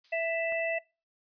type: noise with exponential decay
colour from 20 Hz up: violet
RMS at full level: -46 dBFS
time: 0.04-0.78 s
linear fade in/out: 5 ms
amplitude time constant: 160 ms
type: harmonic tone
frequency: 661 Hz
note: E5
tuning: 5 cents sharp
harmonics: 1 / 3 / 4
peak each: -29 / -34 / -35 dBFS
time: 0.12-0.79 s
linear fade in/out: 10 ms
type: clicks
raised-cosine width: 0.5 ms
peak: -33 / -43 dBFS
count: 2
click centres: 0.523 / 0.593 s
effects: noise-tail reverb RT60 0.3 s tail -24 dB re dry + resampled to 11025 Hz